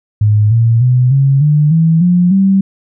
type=tone with pitch steps; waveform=sine; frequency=105.6 / 115.16 / 125.58 / 136.95 / 149.34 / 162.86 / 177.6 / 193.67 Hz; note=G#2 / A#2 / B2 / C#3 / D3 / E3 / F3 / G3; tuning=+29 / -21 / +29 / -21 / +29 / -21 / +29 / -21 cents; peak=-6 dBFS; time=0.21-2.61 s; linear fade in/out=5 ms; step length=300 ms; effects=none